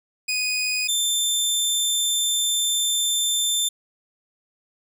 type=tone pair in turn; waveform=20% pulse; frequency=2489 / 3561 Hz; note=D#7 / A7; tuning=0 / +20 cents; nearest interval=tritone; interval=620 cents; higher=second; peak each=-17 / -14 dBFS; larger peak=second; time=0.28-0.88 / 0.88-3.69 s; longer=second; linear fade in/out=10 ms; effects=none